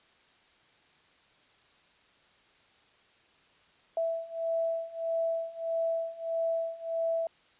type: beating tone pair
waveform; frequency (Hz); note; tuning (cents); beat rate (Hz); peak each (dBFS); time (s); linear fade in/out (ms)
sine; 659.3 / 660.9; E5 / E5; 0 / +4; 1.6; -33 / -31; 3.97-7.27; 2
effects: white hiss -63 dBFS RMS until 7.59 s + resampled to 8000 Hz